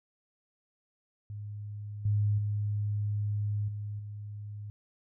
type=tone with level steps; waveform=sine; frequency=103.83 Hz; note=G#2; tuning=in tune; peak=-37 / -24 / -28 / -34 / -38 dBFS; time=1.3-4.7 s; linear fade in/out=0 ms; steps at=2.05 / 2.38 / 3.68 / 3.99 s; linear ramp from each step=5 ms; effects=none